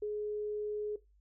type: tone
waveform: sine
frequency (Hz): 420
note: G#4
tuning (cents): +19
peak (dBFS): -33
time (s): 0.02-0.96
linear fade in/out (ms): 5
effects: noise-tail reverb RT60 0.2 s tail -17 dB re dry + added 50 Hz sine -63 dBFS peak until 1.2 s